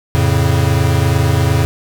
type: chord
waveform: square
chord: F augmented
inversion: none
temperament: equal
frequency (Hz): 87.31 / 110 / 138.59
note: F2 / A2 / C#3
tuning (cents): 0 / 0 / 0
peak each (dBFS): -16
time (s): 0.15-1.65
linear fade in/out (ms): 0
effects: none